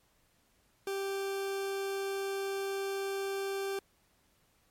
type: tone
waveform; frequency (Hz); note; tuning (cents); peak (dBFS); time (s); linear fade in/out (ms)
40% pulse; 392; G4; 0; -32; 0.87-3.79; 2
effects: pink hiss -70 dBFS RMS until 4.7 s + MP3 64 kbps